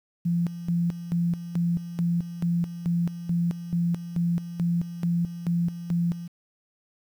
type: tone with tremolo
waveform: sine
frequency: 171.5 Hz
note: F3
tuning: 31 cents flat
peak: -21 dBFS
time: 0.25-6.28 s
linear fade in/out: 10 ms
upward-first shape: square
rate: 2.3 Hz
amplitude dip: 75%
effects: 9-bit